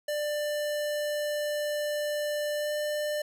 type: tone with pitch glide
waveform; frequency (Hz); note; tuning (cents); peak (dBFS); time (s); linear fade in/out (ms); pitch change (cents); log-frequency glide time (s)
square; 593 to 597.1; D5 to D5; +17 to +29; -29; 0.08-3.22; 5; +12; 2.56-2.72
effects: none